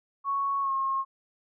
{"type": "tone with pitch glide", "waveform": "sine", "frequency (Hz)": [1108.7, 1077.8], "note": ["C#6", "C#6"], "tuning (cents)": [0, -49], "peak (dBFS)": -25, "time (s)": [0.24, 1.05], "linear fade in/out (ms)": 50, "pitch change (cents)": -49, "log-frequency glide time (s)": [0.61, 0.72], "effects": []}